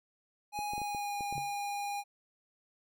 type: tone with pitch glide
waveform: square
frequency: 830.6 to 812.6 Hz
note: G#5 to G#5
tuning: 0 to -38 cents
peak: -35 dBFS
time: 0.52-2.04 s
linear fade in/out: 50 ms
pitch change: -38 cents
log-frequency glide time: 0.63-1.24 s
type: clicks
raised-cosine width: 2 ms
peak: -31 dBFS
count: 8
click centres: 0.59 / 0.735 / 0.78 / 0.817 / 0.948 / 1.208 / 1.326 / 1.38 s
type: tone with exponential decay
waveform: sine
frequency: 138.59 Hz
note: C#3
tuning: in tune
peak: -39 dBFS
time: 1.35-1.57 s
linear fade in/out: 5 ms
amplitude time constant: 47 ms
effects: none